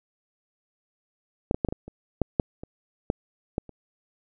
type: clicks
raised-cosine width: 2 ms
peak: -8 / -12 / -10 / -13 / -16 / -27 / -8 / -6 / -24 / -9 / -12 / -29 dBFS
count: 12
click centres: 1.511 / 1.545 / 1.648 / 1.687 / 1.725 / 1.88 / 2.217 / 2.398 / 2.635 / 3.101 / 3.581 / 3.693 s
effects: none